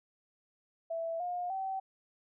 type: tone with pitch steps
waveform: sine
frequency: 661 / 712.5 / 768.1 Hz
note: E5 / F5 / G5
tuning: +5 / +34 / -35 cents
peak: -33 dBFS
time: 0.9-1.8 s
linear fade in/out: 10 ms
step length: 300 ms
effects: none